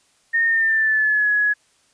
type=tone with pitch glide; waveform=sine; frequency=1835 to 1682.7 Hz; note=A#6 to G#6; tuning=-28 to +22 cents; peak=-15 dBFS; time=0.33-1.54 s; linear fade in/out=20 ms; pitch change=-150 cents; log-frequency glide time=0.46-1.3 s; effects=white hiss -60 dBFS RMS until 1.93 s + resampled to 22050 Hz